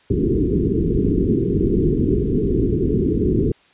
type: low-pass noise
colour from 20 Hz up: white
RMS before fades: -18 dBFS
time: 0.1-3.52 s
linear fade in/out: 5 ms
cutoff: 430 Hz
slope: 96 dB/octave
effects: white hiss -54 dBFS RMS until 3.73 s + resampled to 8000 Hz